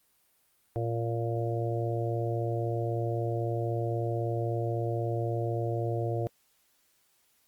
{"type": "harmonic tone", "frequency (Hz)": 116.2, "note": "A#2", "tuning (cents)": -5, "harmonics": [1, 3, 4, 5, 6], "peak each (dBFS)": [-30, -35, -36, -37, -38], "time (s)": [0.76, 6.27], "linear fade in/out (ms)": 0, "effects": ["white hiss -69 dBFS RMS until 7.47 s", "Opus 32 kbps"]}